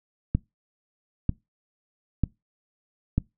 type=click train; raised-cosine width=5 ms; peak=-9 dBFS; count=4; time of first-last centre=0.35-3.18 s; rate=1.06 Hz; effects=noise-tail reverb RT60 0.2 s tail -23 dB re dry